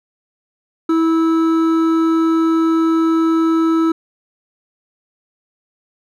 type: tone pair together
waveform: triangle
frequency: 326.4 / 1305.6 Hz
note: E4 / E6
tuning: -17 / -17 cents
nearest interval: 2 octaves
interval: 2400 cents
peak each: -10 / -21 dBFS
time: 0.89-3.92 s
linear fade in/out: 5 ms
effects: none